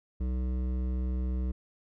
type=tone with hard clipping; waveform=sine; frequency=63 Hz; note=B1; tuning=35 cents sharp; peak=-30 dBFS; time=0.2-1.52 s; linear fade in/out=10 ms; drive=12 dB; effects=none